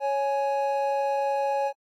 triangle tone pair together, 554.2 / 835 Hz, C#5 / G#5, -1 / +9 cents, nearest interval perfect fifth, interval 710 cents, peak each -24 dBFS, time 0-1.73 s, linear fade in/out 50 ms, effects AAC 48 kbps

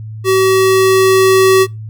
square tone with level ramp, 380 Hz, F#4, 46 cents sharp, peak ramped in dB -9 to -6 dBFS, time 0.24-1.67 s, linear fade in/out 50 ms, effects noise-tail reverb RT60 0.2 s tail -23 dB re dry + added 109 Hz sine -24 dBFS peak until 1.89 s

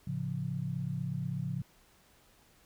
sine chord, A augmented, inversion none, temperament equal, 110 / 138.59 / 174.61 Hz, A2 / C#3 / E#3, 0 / 0 / 0 cents, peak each -40 / -35 / -37 dBFS, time 0.07-1.62 s, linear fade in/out 5 ms, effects pink hiss -64 dBFS RMS until 2.65 s

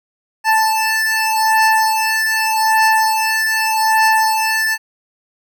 25% pulse beating tone pair, 880 / 880.83 Hz, A5 / A5, 0 / +2 cents, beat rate 0.83 Hz, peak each -12 dBFS, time 0.44-4.78 s, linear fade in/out 50 ms, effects none

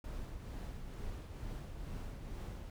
brown noise with tremolo, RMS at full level -42 dBFS, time 0.04-2.7 s, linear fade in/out 2 ms, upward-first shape triangle, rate 2.2 Hz, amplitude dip 45%, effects none

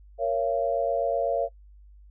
sine chord, Bb minor, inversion none, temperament equal with one note detuned, 466.2 / 554.4 / 681.7 Hz, Bb4 / Db5 / F5, 0 / 0 / -42 cents, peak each -29 / -26 / -27 dBFS, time 0.18-1.49 s, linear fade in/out 50 ms, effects noise-tail reverb RT60 0.1 s tail -20 dB re dry + added 50 Hz sine -48 dBFS peak until 2.1 s

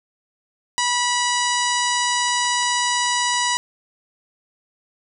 harmonic tone, 976 Hz, B5, 21 cents flat, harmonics 1 / 2 / 3 / 4 / 5 / 6 / 7 / 8 / 9, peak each -22 / -25 / -27 / -28 / -29 / -30 / -30 / -31 / -32 dBFS, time 0.78-3.57 s, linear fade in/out 0 ms
clicks, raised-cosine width 0.2 ms, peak -22 dBFS, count 5, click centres 2.283 / 2.451 / 2.628 / 3.062 / 3.34 s
effects none

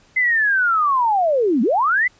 sine linear two-way sweep, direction down then up, 2066 to 206.8 to 2066 Hz, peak -14 dBFS, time 0.16-2.08 s, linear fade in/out 10 ms, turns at 1.62 s, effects pink hiss -54 dBFS RMS until 2.19 s + resampled to 16000 Hz

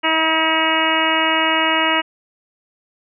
harmonic tone, 320 Hz, D#4, 49 cents sharp, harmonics 1 / 2 / 3 / 4 / 5 / 6 / 7 / 8 / 9, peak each -24 / -24 / -21 / -23 / -26 / -23 / -23 / -27 / -21 dBFS, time 0.03-2.02 s, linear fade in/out 20 ms, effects none

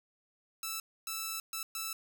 5% pulse tone bursts at uneven times, 1318 Hz, E6, 1 cent flat, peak -24 dBFS, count 4, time 0.63-0.8 / 1.07-1.4 / 1.53-1.63 / 1.75-1.93 s, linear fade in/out 2 ms, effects none

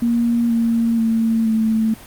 sine tone with pitch steps, 235.1 / 230.4 / 225.8 / 221.3 Hz, A#3 / A#3 / A3 / A3, +15 / -20 / +45 / +10 cents, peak -14 dBFS, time 0.02-1.94 s, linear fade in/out 5 ms, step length 480 ms, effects pink hiss -40 dBFS RMS until 2.06 s + Opus 32 kbps

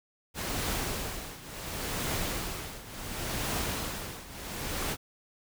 pink noise with tremolo, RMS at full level -31 dBFS, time 0.34-4.97 s, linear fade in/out 50 ms, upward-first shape triangle, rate 0.7 Hz, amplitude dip 85%, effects none

